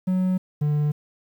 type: tone pair in turn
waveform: triangle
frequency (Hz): 185 / 148.53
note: F#3 / D3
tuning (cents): 0 / +20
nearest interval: major third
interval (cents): 380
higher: first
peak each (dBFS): -17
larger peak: neither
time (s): 0.07-0.38 / 0.61-0.92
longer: neither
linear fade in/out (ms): 10
effects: 9-bit